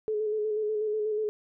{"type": "tone with vibrato", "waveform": "sine", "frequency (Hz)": 427.3, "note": "G#4", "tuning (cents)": 49, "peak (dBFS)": -26, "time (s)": [0.08, 1.29], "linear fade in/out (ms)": 0, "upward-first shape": "square", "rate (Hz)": 8.2, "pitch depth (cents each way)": 27, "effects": []}